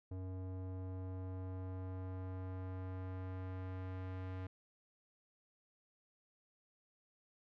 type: tone with low-pass filter sweep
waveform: square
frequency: 93.1 Hz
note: F#2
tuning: 11 cents sharp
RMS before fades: -44 dBFS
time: 0.11-4.47 s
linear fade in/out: 5 ms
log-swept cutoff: 580 to 2200 Hz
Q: 0.8
effects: none